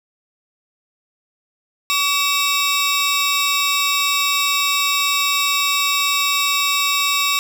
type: tone cluster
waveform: 30% pulse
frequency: 1140 / 2659 / 3777 Hz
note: C#6 / E7 / A#7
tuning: +48 / +14 / +22 cents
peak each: -18 dBFS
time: 1.9-7.39 s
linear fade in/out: 0 ms
effects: none